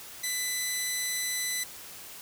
10% pulse tone, 2000 Hz, B6, 21 cents sharp, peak -20 dBFS, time 0.23-1.64 s, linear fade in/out 10 ms, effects white hiss -45 dBFS RMS until 2.21 s

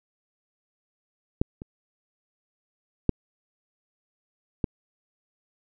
clicks, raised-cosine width 3 ms, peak -8 / -24 / -6 / -11 dBFS, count 4, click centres 1.415 / 1.619 / 3.093 / 4.642 s, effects none

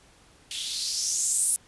violet noise with band-pass filter sweep, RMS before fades -27 dBFS, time 0.51-1.56 s, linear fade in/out 0 ms, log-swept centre 3100 to 10000 Hz, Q 4, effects pink hiss -57 dBFS RMS until 1.67 s + resampled to 24000 Hz

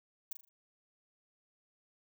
violet noise with echo, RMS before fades -39 dBFS, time 0.31-0.33 s, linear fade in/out 5 ms, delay 40 ms, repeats 4, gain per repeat -8 dB, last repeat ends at 0.49 s, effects none

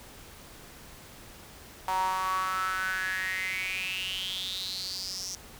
sawtooth tone with high-pass filter sweep, 187.3 Hz, F#3, 21 cents sharp, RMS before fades -32 dBFS, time 1.88-5.35 s, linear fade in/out 2 ms, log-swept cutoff 870 to 5800 Hz, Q 8.8, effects pink hiss -49 dBFS RMS until 5.59 s

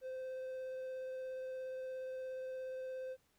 triangle tone with vibrato, 518 Hz, C5, 17 cents flat, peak -39 dBFS, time 0.01-3.17 s, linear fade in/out 50 ms, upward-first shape triangle, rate 17 Hz, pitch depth 10 cents each way, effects pink hiss -75 dBFS RMS until 3.38 s

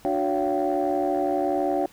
sine tone cluster, 295.1 / 367.2 / 564 / 687 / 768 Hz, D4 / F#4 / C#5 / F5 / G5, +8 / -13 / +30 / -29 / -36 cents, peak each -27 dBFS, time 0.05-1.86 s, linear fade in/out 0 ms, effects tanh soft clip ceiling -14 dBFS + pink hiss -52 dBFS RMS until 1.92 s

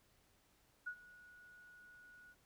sine tone with ADSR envelope, 1460 Hz, F#6, 24 cents flat, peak -39 dBFS, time 0.86-2.35 s, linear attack 14 ms, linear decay 72 ms, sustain -19 dB, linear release 41 ms, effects pink hiss -73 dBFS RMS until 2.45 s

